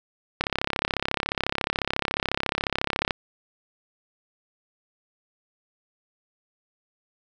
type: click train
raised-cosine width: 0.3 ms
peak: -7 dBFS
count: 93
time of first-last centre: 0.41-3.108 s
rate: 34.1 Hz
effects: none